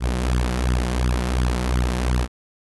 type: tone with flanger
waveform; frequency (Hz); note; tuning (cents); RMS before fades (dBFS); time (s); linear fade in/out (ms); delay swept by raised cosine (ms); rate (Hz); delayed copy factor
sawtooth; 61.74; B1; 0; -21; 0-2.28; 50; 0.61 to 5.71; 2.8; +0.7
effects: AAC 32 kbps